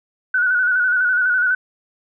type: tone with vibrato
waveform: sine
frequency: 1480 Hz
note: F#6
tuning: in tune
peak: -14 dBFS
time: 0.34-1.55 s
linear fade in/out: 5 ms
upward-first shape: square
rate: 12 Hz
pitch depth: 41 cents each way
effects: none